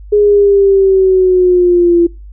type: exponential sweep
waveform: sine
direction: down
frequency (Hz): 417.6 to 340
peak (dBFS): -5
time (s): 0.12-2.07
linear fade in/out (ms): 10
effects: noise-tail reverb RT60 0.3 s tail -24 dB re dry + added 50 Hz sine -29 dBFS peak until 2.32 s